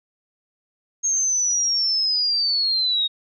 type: linear sweep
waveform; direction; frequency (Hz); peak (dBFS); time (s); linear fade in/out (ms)
sine; down; 6500 to 3729; -18; 1.03-3.08; 20
effects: none